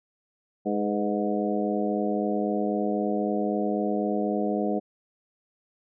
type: harmonic tone with a mistuned harmonic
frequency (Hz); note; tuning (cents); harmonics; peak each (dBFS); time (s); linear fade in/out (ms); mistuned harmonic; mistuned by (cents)
103.83; G#2; 0; 2 / 3 / 4 / 5 / 6 / 7; -28 / -30 / -31 / -32 / -33 / -33; 0.65-4.8; 20; 5; -52
effects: none